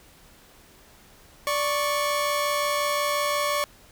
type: tone pair together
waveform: sawtooth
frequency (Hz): 584.8 / 1104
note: D5 / C#6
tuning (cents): -7 / -7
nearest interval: major seventh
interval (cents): 1100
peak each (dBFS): -22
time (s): 1.47-3.64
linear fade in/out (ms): 0
effects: pink hiss -53 dBFS RMS until 3.91 s